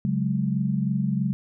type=chord; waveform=sine; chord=C# suspended fourth; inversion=none; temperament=just; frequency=138.59 / 184.79 / 207.9 Hz; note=C#3 / F#3 / G#3; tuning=0 / -2 / +2 cents; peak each=-26 dBFS; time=0.05-1.33 s; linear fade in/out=0 ms; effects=none